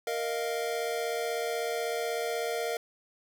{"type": "chord", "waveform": "square", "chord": "Bb suspended fourth", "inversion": "none", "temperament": "equal", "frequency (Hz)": [466.2, 622.3, 698.5], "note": ["Bb4", "Eb5", "F5"], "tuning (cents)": [0, 0, 0], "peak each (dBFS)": [-33, -37, -36], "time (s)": [0.07, 2.77], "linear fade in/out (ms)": 2, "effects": []}